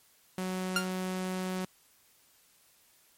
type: tone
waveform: sawtooth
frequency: 185.4 Hz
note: F#3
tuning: 4 cents sharp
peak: -28 dBFS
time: 0.38-1.65 s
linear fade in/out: 2 ms
type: tone with exponential decay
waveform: sawtooth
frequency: 1400 Hz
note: F6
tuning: 4 cents sharp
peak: -19 dBFS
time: 0.76-0.9 s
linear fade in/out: 2 ms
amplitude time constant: 29 ms
effects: white hiss -64 dBFS RMS until 3.17 s + MP3 64 kbps